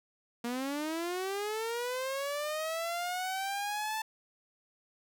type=linear sweep; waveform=sawtooth; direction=up; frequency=233.1 to 884 Hz; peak=-29 dBFS; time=0.44-4.02 s; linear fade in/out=5 ms; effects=none